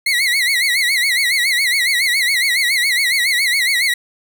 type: tone with vibrato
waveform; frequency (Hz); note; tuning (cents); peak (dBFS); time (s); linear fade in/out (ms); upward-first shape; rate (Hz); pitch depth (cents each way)
30% pulse; 2060; C7; -28; -11; 0.06-3.94; 5; sine; 7.2; 140
effects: none